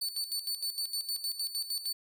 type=tone with tremolo; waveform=sawtooth; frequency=4495 Hz; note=C#8; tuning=23 cents sharp; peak=-28 dBFS; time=0.01-1.93 s; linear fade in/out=10 ms; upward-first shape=square; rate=6.5 Hz; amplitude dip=70%; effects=none